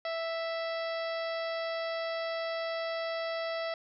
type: harmonic tone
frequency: 659.3 Hz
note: E5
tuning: in tune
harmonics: 1 / 2 / 3 / 4 / 5 / 6 / 7 / 8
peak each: -33 / -41 / -41 / -48 / -48 / -49 / -48 / -49 dBFS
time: 0.05-3.74 s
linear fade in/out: 2 ms
effects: none